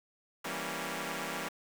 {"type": "chord", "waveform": "5% pulse", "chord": "E diminished seventh", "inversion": "none", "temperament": "equal", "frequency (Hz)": [164.81, 196, 233.1, 277.2], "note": ["E3", "G3", "Bb3", "Db4"], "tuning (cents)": [0, 0, 0, 0], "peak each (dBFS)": -30, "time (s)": [0.44, 1.49], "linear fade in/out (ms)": 10, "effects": ["9-bit"]}